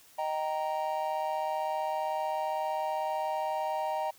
triangle chord, Eb major, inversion none, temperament just, 622.3 / 777.8 / 933.4 Hz, Eb5 / G5 / Bb5, 0 / -14 / +2 cents, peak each -32 dBFS, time 0.18-4.11 s, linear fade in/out 10 ms, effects white hiss -58 dBFS RMS until 4.18 s

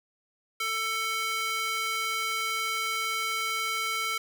square tone with high-pass filter, 444.5 Hz, A4, 18 cents sharp, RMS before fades -30 dBFS, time 0.6-4.18 s, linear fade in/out 5 ms, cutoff 1700 Hz, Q 1.9, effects none

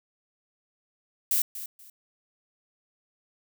violet noise with echo, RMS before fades -24 dBFS, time 1.31-1.42 s, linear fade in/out 2 ms, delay 240 ms, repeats 2, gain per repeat -13 dB, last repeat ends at 1.9 s, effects none

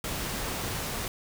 pink noise, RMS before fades -33 dBFS, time 0.04-1.08 s, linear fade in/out 2 ms, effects none

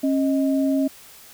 sine tone pair together, 272 / 625.6 Hz, C#4 / D#5, -33 / +9 cents, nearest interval octave + major second, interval 1442 cents, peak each -18 / -26 dBFS, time 0.03-0.88 s, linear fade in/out 10 ms, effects white hiss -46 dBFS RMS until 1.33 s

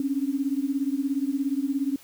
sine beating tone pair, 268.6 / 285.6 Hz, C4 / D4, +46 / -48 cents, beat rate 17 Hz, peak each -26 / -27 dBFS, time 0-1.96 s, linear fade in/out 2 ms, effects white hiss -52 dBFS RMS until 2.03 s

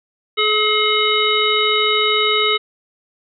harmonic tone with a mistuned harmonic, 426.6 Hz, G#4, 46 cents sharp, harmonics 1 / 3 / 5 / 7 / 9, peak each -20 / -20 / -20 / -20 / -20 dBFS, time 0.37-2.58 s, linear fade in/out 20 ms, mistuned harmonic 9, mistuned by -25 cents, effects none

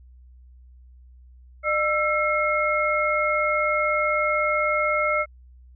sine tone cluster, 604 / 1332 / 2154 Hz, D5 / E6 / C7, +48 / +18 / +50 cents, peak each -24 dBFS, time 1.63-5.26 s, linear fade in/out 50 ms, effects added 62 Hz sine -46 dBFS peak until 5.75 s

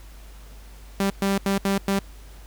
sawtooth tone bursts at uneven times, 196.6 Hz, G3, 5 cents sharp, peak -16 dBFS, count 5, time 1-1.1 / 1.22-1.38 / 1.46-1.58 / 1.65-1.78 / 1.88-1.99 s, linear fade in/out 2 ms, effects added 50 Hz sine -41 dBFS peak until 2.46 s + pink hiss -51 dBFS RMS until 2.46 s

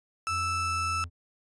35% pulse tone, 1318.5 Hz, E6, in tune, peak -26 dBFS, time 0.27-1.04 s, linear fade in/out 0 ms
triangle tone with pitch glide, 87.3 to 85.16 Hz, F2 to F2, 0 to -43 cents, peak -33 dBFS, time 0.28-1.1 s, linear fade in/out 50 ms, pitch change -43 cents, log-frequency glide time 0.58-0.73 s
effects resampled to 22050 Hz

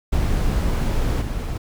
brown noise with level steps, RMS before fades -20 / -25 dBFS, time 0.12-1.58 s, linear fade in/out 10 ms, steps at 1.21 s, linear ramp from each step 10 ms, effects none

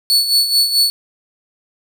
40% pulse tone with tremolo, 4435 Hz, C#8, in tune, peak -8 dBFS, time 0.1-0.9 s, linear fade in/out 0 ms, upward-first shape sine, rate 4.6 Hz, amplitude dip 65%, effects none

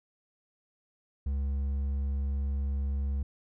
triangle tone with hard clipping, 69.3 Hz, C#2, in tune, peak -29 dBFS, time 1.26-3.23 s, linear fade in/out 5 ms, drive 7 dB, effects none

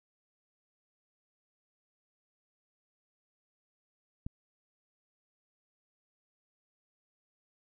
click, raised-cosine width 5 ms, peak -25 dBFS, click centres 4.265 s, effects none

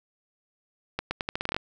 accelerating click train, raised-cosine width 0.3 ms, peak -12 dBFS, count 11, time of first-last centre 0.99-1.565 s, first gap 120 ms, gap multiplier 0.82, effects none

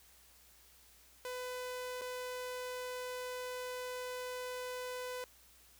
sawtooth tone with dropouts, 501 Hz, B4, 25 cents sharp, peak -36 dBFS, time 1.25-5.24 s, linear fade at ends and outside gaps 1 ms, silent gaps 2.012-2.017 s, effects added 60 Hz sine -69 dBFS peak until 5.79 s + white hiss -63 dBFS RMS until 5.79 s

